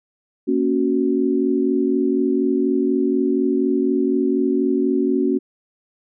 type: chord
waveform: sine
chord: F# major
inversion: first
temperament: equal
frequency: 233.1 / 277.2 / 370 Hz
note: A#3 / C#4 / F#4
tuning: 0 / 0 / 0 cents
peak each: -22 / -19 / -20 dBFS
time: 0.47-5.39 s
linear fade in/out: 20 ms
effects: none